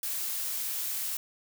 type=noise; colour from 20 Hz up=blue; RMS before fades=-33 dBFS; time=0.03-1.17 s; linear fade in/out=2 ms; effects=none